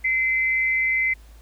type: tone pair together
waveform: sine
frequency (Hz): 2059 / 2318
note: C7 / D7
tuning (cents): -28 / -23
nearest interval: major second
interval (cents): 205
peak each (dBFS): -19 / -29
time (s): 0.04-1.14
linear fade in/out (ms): 10
effects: added 54 Hz sine -44 dBFS peak until 1.41 s + pink hiss -56 dBFS RMS until 1.41 s